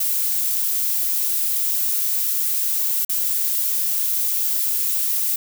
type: noise with dropouts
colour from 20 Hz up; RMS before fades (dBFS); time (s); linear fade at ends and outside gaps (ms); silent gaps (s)
violet; -21; 0-5.36; 5; 3.05-3.093
effects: none